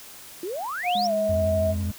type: exponential sweep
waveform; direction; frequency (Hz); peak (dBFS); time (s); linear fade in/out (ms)
sine; up; 329.6 to 5740; -28; 0.43-1.07; 2
type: tone with pitch glide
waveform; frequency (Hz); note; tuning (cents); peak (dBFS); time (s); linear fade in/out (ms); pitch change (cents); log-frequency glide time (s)
sine; 716 to 641.6; F5 to E5; +43 to -47; -21; 0.83-1.75; 50; -190; 1.05-1.13
type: tone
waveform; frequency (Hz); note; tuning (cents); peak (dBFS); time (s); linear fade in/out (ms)
triangle; 206.3; G#3; -11; -29; 0.95-1.92; 5
type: tone with vibrato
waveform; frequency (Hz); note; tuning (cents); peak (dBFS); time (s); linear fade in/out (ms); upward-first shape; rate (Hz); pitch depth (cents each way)
triangle; 87.31; F2; 0; -23; 1.29-1.91; 5; sine; 12; 110
effects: white hiss -44 dBFS RMS until 1.98 s